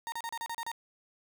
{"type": "tone bursts", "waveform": "35% pulse", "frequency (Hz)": 925, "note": "A#5", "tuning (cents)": -14, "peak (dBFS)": -33, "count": 8, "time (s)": [0.07, 0.716], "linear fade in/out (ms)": 0, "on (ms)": 51, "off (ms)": 34, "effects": ["11-bit"]}